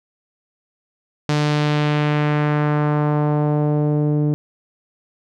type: tone with low-pass filter sweep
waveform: sawtooth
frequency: 149 Hz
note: D3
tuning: 25 cents sharp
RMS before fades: -18 dBFS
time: 1.29-4.34 s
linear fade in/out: 0 ms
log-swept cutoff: 5500 to 350 Hz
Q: 1.2
effects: none